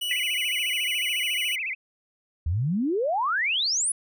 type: tone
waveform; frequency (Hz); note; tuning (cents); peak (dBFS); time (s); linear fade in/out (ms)
45% pulse; 2942; F#7; -11; -26; 0.01-1.56; 10
type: tone with vibrato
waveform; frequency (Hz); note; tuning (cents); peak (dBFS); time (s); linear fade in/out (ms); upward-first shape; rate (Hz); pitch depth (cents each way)
sine; 2322; D7; -20; -27; 0.09-1.75; 20; sine; 14; 240
type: tone with exponential decay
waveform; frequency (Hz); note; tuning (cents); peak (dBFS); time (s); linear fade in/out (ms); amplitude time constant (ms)
sine; 1975.5; B6; 0; -22; 0.11-0.24; 2; 27
type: exponential sweep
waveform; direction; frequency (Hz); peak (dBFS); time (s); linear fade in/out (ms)
sine; up; 73.7 to 10440; -22; 2.46-3.92; 5
effects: none